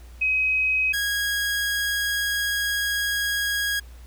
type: tone pair in turn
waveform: sine / sawtooth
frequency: 2533 / 1646.1 Hz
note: D#7 / G#6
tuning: +30 / -16 cents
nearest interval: perfect fifth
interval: 746 cents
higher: first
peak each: -19 dBFS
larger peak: neither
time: 0.21-0.93 / 0.93-3.8 s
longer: second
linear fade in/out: 10 ms
effects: added 60 Hz sine -41 dBFS peak until 4.06 s + pink hiss -54 dBFS RMS until 4.06 s